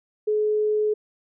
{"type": "tone", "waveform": "sine", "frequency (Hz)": 425.2, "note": "G#4", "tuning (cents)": 41, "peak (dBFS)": -19, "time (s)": [0.27, 0.94], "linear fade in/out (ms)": 10, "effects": []}